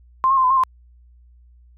sine tone with pitch steps, 1050 / 1081 / 1046 / 1014 / 1070 / 1037 Hz, C6 / C#6 / C6 / B5 / C6 / C6, +6 / -44 / -1 / +45 / +38 / -16 cents, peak -13 dBFS, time 0.24-0.636 s, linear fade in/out 0 ms, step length 66 ms, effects added 60 Hz sine -47 dBFS peak until 1.77 s

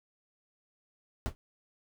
brown noise with exponential decay, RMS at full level -24 dBFS, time 1.26-1.35 s, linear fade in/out 0 ms, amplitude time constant 19 ms, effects none

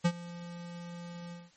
square tone with ADSR envelope, 172.9 Hz, F3, 17 cents flat, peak -22 dBFS, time 0.04-1.51 s, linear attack 16 ms, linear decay 60 ms, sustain -20 dB, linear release 200 ms, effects white hiss -64 dBFS RMS until 1.56 s + MP3 32 kbps

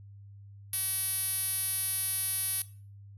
5% pulse tone with band-pass filter, 380 Hz, F#4, 46 cents sharp, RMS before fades -32 dBFS, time 0.73-2.62 s, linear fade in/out 2 ms, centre 11000 Hz, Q 4.3, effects noise-tail reverb RT60 0.4 s tail -17 dB re dry + added 100 Hz sine -47 dBFS peak until 3.17 s

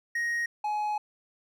triangle tone pair in turn, 1875 / 842.2 Hz, A#6 / G#5, +10 / +24 cents, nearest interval octave + major second, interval 1386 cents, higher first, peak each -25 dBFS, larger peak neither, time 0.15-0.46 / 0.64-0.98 s, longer second, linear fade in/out 5 ms, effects none

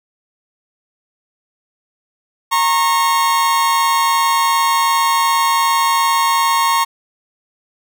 40% pulse tone pair together, 926.3 / 1089 Hz, A#5 / C#6, -11 / -31 cents, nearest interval minor third, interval 280 cents, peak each -15 / -14 dBFS, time 2.51-6.85 s, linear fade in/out 20 ms, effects none

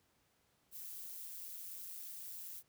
violet noise with amplitude modulation, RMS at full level -45 dBFS, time 0.71-2.63 s, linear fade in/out 50 ms, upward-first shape sine, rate 176 Hz, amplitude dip 65%, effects pink hiss -75 dBFS RMS until 2.68 s + high-pass 60 Hz 12 dB/octave

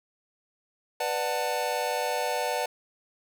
square chord, B minor seventh, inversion none, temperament just, 493.9 / 592.7 / 740.8 / 889 Hz, B4 / D5 / F#5 / A5, 0 / +16 / +2 / +18 cents, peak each -33 dBFS, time 1-2.66 s, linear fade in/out 5 ms, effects none

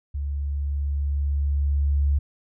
sine tone with level ramp, 71.1 Hz, C#2, 45 cents sharp, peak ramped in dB -25 to -17 dBFS, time 0.14-2.19 s, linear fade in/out 10 ms, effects none

